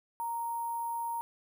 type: tone with sample-and-hold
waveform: sine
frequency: 932.3 Hz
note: A#5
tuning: in tune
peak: -32 dBFS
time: 0.2-1.21 s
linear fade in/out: 0 ms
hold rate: 11025 Hz
effects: none